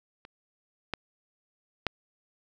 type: clicks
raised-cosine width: 0.3 ms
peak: -30 / -14 / -10 dBFS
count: 3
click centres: 0.251 / 0.937 / 1.867 s
effects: none